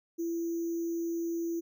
sine tone with sample-and-hold, 336.1 Hz, E4, 34 cents sharp, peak -30 dBFS, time 0.18-1.61 s, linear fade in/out 20 ms, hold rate 6300 Hz, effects none

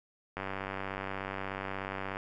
click train, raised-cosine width 0.5 ms, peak -21 dBFS, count 175, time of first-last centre 0.37-2.169 s, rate 96.7 Hz, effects none

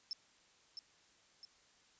sine tone with echo, 5290 Hz, E8, 5 cents sharp, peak -38 dBFS, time 0.11-0.13 s, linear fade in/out 0 ms, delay 660 ms, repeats 2, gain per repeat -6 dB, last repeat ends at 1.45 s, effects white hiss -68 dBFS RMS until 1.99 s + resampled to 16000 Hz

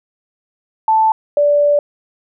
sine tone pair in turn, 880 / 582.6 Hz, A5 / D5, 0 / -14 cents, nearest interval perfect fifth, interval 714 cents, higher first, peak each -9 dBFS, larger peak neither, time 0.88-1.12 / 1.37-1.79 s, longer second, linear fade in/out 2 ms, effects none

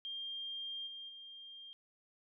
sine tone with level steps, 3200 Hz, G7, 35 cents sharp, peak -40 / -45 / -49 dBFS, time 0.05-1.73 s, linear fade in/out 0 ms, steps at 0.86 / 1.08 s, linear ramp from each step 20 ms, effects none

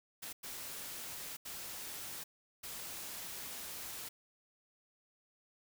white noise bursts at uneven times, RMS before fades -45 dBFS, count 4, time 0.22-0.33 / 0.43-1.37 / 1.45-2.24 / 2.63-4.09 s, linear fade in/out 10 ms, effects none

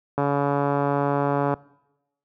click train, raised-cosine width 1 ms, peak -9 dBFS, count 194, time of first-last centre 0.18-1.539 s, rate 142 Hz, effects noise-tail reverb RT60 0.9 s tail -23 dB re dry + high-pass 80 Hz 12 dB/octave

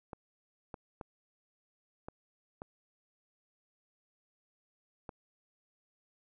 clicks, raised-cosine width 1 ms, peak -28 dBFS, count 6, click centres 0.132 / 0.742 / 1.012 / 2.085 / 2.619 / 5.092 s, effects none

